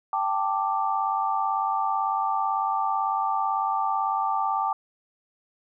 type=chord; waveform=sine; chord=G suspended second; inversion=none; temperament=just; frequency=784 / 882 / 1176 Hz; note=G5 / A5 / D6; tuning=0 / +4 / +2 cents; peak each=-27 dBFS; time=0.13-4.73 s; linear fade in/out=2 ms; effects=none